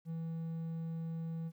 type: tone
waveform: triangle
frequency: 163.9 Hz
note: E3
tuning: 10 cents flat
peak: -35 dBFS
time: 0.05-1.52 s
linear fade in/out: 50 ms
effects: 12-bit